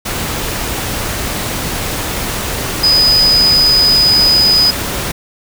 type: tone in noise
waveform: sine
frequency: 4985 Hz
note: D#8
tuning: 2 cents sharp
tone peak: -7 dBFS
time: 2.83-4.71 s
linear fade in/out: 10 ms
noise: pink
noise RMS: -19 dBFS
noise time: 0.05-5.12 s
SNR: +9 dB
effects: none